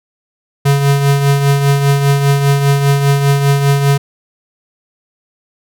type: tone with tremolo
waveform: square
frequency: 140.4 Hz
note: C#3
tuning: 22 cents sharp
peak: -7 dBFS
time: 0.65-3.98 s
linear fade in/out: 10 ms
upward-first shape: triangle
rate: 5 Hz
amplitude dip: 55%
effects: none